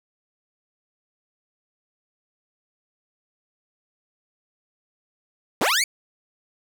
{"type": "linear sweep", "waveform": "15% pulse", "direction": "up", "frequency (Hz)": [162.4, 2349], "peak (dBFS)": -12, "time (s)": [5.61, 5.84], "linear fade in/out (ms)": 2, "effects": []}